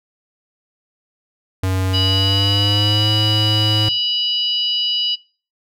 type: tone with pitch glide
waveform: square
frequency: 94 to 106.74 Hz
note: F#2 to G#2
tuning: +28 to +48 cents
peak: -17 dBFS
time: 1.63-3.89 s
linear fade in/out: 5 ms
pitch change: +220 cents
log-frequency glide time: 1.94-3.1 s
type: harmonic tone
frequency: 980 Hz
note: B5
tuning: 14 cents flat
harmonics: 3 / 4 / 5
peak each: -18 / -28 / -23 dBFS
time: 1.93-5.16 s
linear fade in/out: 20 ms
effects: noise-tail reverb RT60 0.4 s tail -23 dB re dry